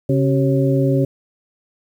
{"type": "harmonic tone with a mistuned harmonic", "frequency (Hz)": 136.9, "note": "C#3", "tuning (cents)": -21, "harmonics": [1, 2, 3, 4], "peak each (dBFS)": [-16, -19, -21, -22], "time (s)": [0.09, 1.05], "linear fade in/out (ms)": 5, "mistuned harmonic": 3, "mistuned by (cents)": -110, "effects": ["8-bit"]}